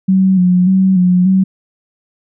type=tone with vibrato; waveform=sine; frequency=185 Hz; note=F#3; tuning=in tune; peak=-7 dBFS; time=0.08-1.44 s; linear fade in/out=10 ms; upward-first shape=square; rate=1.7 Hz; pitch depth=43 cents each way; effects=none